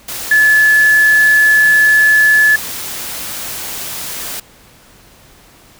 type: tone in noise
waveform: sine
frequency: 1722 Hz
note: A6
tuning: 38 cents flat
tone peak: -6 dBFS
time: 0.31-2.56 s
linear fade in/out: 5 ms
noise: white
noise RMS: -24 dBFS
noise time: 0.08-4.4 s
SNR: +15 dB
effects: pink hiss -44 dBFS RMS until 5.79 s